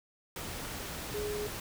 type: tone in noise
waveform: sine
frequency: 417.6 Hz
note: G#4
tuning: 10 cents sharp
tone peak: -34 dBFS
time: 1.14-1.47 s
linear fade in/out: 2 ms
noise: pink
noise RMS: -40 dBFS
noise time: 0.36-1.6 s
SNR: +3 dB
effects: none